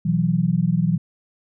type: chord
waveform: sine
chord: B suspended fourth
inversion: none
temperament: equal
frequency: 123.47 / 164.81 / 185 Hz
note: B2 / E3 / F#3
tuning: 0 / 0 / 0 cents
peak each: -25 / -19 / -21 dBFS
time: 0.05-0.98 s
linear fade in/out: 10 ms
effects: none